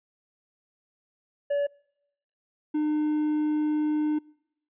triangle tone pair in turn, 572 / 303 Hz, D5 / D#4, -46 / -46 cents, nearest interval major seventh, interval 1100 cents, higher first, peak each -21 dBFS, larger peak neither, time 1.5-1.67 / 2.74-4.19 s, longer second, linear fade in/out 10 ms, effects noise-tail reverb RT60 0.8 s tail -26 dB re dry + resampled to 8000 Hz

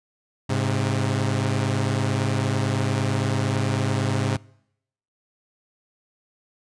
sawtooth tone pair together, 103.83 / 132.75 Hz, G#2 / C3, 0 / +25 cents, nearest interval major third, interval 425 cents, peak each -20 dBFS, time 0.49-4.37 s, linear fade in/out 10 ms, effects noise-tail reverb RT60 0.8 s tail -25 dB re dry + resampled to 22050 Hz

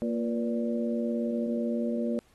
harmonic tone with a mistuned harmonic, 116.54 Hz, A#2, in tune, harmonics 2 / 3 / 4 / 5, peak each -28 / -36 / -35 / -35 dBFS, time 0.02-2.19 s, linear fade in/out 0 ms, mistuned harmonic 4, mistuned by +63 cents, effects pink hiss -64 dBFS RMS until 2.34 s + AAC 32 kbps

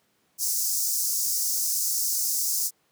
pink high-pass noise, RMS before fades -26 dBFS, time 0.38-2.71 s, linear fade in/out 50 ms, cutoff 5200 Hz, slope 48 dB/octave, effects pink hiss -68 dBFS RMS until 2.91 s + high-pass 150 Hz 12 dB/octave

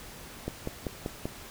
click train, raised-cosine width 2 ms, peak -18 dBFS, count 5, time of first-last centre 0.48-1.255 s, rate 5.16 Hz, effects pink hiss -46 dBFS RMS until 1.5 s

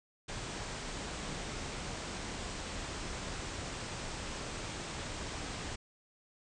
pink low-pass noise, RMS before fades -41 dBFS, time 0.28-5.76 s, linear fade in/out 10 ms, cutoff 8700 Hz, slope 96 dB/octave, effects none

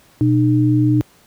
sine tone pair together, 122.57 / 303.9 Hz, B2 / D#4, -13 / -41 cents, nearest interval octave + major third, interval 1572 cents, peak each -14 dBFS, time 0.21-1.01 s, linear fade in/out 0 ms, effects pink hiss -51 dBFS RMS until 1.26 s + high-pass 60 Hz 12 dB/octave

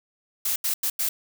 blue noise bursts at uneven times, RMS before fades -25 dBFS, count 4, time 0.45-0.56 / 0.64-0.74 / 0.83-0.9 / 0.99-1.09 s, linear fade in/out 5 ms, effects none

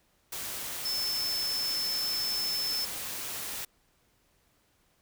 sine tone in noise, 5274 Hz, E8, in tune, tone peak -29 dBFS, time 0.85-2.85 s, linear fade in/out 5 ms, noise white, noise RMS -37 dBFS, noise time 0.32-3.65 s, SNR +5 dB, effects pink hiss -69 dBFS RMS until 5.01 s

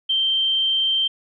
sine tone, 3136 Hz, G7, in tune, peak -17 dBFS, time 0.09-1.08 s, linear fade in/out 10 ms, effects none

